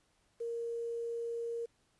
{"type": "tone with quantisation", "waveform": "sine", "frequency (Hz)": 466.2, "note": "A#4", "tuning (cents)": 0, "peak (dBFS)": -35, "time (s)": [0.4, 1.66], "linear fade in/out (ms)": 10, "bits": 10, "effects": ["pink hiss -73 dBFS RMS until 1.99 s", "resampled to 24000 Hz"]}